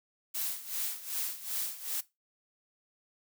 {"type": "noise with tremolo", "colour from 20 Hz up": "blue", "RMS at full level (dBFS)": -33, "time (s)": [0.34, 2.01], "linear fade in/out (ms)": 10, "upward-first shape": "sine", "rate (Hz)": 2.6, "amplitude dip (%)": 80, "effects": ["noise-tail reverb RT60 0.2 s tail -18 dB re dry"]}